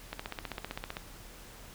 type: click train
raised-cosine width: 0.3 ms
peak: -20 dBFS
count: 14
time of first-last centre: 0.13-0.969 s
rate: 15.5 Hz
effects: added 40 Hz sine -52 dBFS peak until 1.74 s + pink hiss -51 dBFS RMS until 1.74 s